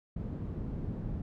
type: low-pass noise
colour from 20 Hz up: white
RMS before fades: -37 dBFS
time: 0.16-1.22 s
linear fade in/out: 5 ms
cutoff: 170 Hz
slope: 12 dB/octave
effects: none